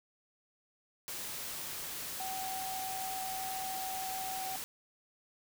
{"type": "tone in noise", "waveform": "sine", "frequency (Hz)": 760, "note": "F#5", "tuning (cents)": 46, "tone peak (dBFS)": -38, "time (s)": [2.2, 4.56], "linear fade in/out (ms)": 0, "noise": "white", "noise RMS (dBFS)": -41, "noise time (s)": [1.08, 4.64], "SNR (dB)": 0, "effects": []}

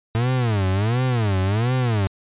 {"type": "tone with vibrato", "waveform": "40% pulse", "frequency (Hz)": 110, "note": "A2", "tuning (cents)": 0, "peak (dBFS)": -17, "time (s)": [0.15, 2.07], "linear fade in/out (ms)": 0, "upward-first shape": "sine", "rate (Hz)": 1.4, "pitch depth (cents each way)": 280, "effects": ["resampled to 8000 Hz"]}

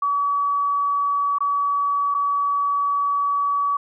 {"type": "tone with dropouts", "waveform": "sine", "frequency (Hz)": 1139, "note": "C#6", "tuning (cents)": 47, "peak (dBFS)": -18, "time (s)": [0.02, 3.77], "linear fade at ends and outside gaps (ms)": 5, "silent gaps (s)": [[1.385, 1.405], [2.143, 2.147]], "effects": []}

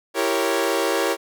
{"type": "chord", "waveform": "sawtooth", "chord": "E diminished seventh", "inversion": "none", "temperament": "equal with one note detuned", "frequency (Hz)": [333.1, 392, 466.2, 554.4], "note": ["E4", "G4", "Bb4", "Db5"], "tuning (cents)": [18, 0, 0, 0], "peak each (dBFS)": [-22, -21, -21, -21], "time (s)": [0.14, 1.17], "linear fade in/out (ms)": 50, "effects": []}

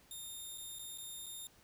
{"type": "tone with dropouts", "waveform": "10% pulse", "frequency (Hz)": 3658, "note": "A#7", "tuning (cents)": -33, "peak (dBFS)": -37, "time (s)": [0.11, 1.47], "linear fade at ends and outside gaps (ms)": 1, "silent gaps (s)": [[0.576, 0.581], [0.787, 0.793], [0.976, 0.983], [1.261, 1.265]], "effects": ["pink hiss -65 dBFS RMS until 1.63 s"]}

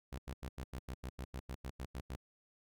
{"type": "tone bursts", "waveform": "sawtooth", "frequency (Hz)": 64.6, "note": "C2", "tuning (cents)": -21, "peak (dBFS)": -37, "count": 14, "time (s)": [0.12, 2.161], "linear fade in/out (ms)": 10, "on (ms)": 65, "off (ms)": 87, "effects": []}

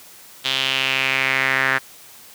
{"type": "tone with band-pass filter sweep", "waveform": "sawtooth", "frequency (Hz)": 133.1, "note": "C3", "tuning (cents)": 30, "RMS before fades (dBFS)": -20, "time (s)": [0.44, 1.79], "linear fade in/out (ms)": 20, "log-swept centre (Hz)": [3400, 1700], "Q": 3.8, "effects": ["white hiss -44 dBFS RMS until 2.34 s", "high-pass 80 Hz 12 dB/octave"]}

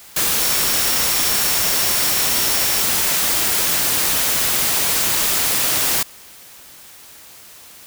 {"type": "tone in noise", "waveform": "sine", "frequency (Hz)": 5500, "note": "F8", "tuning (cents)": -27, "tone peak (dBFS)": -27, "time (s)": [0.4, 2.83], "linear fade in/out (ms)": 5, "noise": "white", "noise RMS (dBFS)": -18, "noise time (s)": [0.16, 6.03], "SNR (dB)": -12, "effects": ["white hiss -42 dBFS RMS until 7.86 s"]}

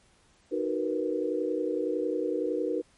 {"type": "chord", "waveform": "sine", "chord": "B major seventh", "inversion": "first", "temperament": "just", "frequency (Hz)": [308.7, 370.4, 463, 493.9], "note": ["D#4", "F#4", "A#4", "B4"], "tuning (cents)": [-14, 2, -12, 0], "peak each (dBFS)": -32, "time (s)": [0.51, 2.82], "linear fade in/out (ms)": 20, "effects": ["pink hiss -63 dBFS RMS until 2.97 s", "MP3 48 kbps"]}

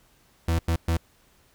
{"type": "tone bursts at uneven times", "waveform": "40% pulse", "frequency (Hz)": 82.8, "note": "E2", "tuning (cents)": 8, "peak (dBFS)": -20, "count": 3, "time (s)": [[0.48, 0.59], [0.68, 0.76], [0.88, 0.97]], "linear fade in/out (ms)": 5, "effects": ["pink hiss -61 dBFS RMS until 1.54 s"]}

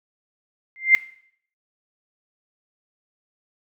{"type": "tone with exponential growth", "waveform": "sine", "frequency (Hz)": 2093, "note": "C7", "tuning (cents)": 0, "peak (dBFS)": -6, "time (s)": [0.76, 0.95], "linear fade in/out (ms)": 0, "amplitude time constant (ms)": 40, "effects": ["noise-tail reverb RT60 0.6 s tail -19 dB re dry"]}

